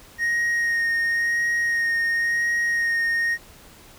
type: tone with vibrato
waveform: triangle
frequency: 1864.7 Hz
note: A#6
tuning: in tune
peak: -18 dBFS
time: 0.18-3.38 s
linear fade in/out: 50 ms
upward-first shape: sine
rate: 0.95 Hz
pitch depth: 15 cents each way
effects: pink hiss -48 dBFS RMS until 3.98 s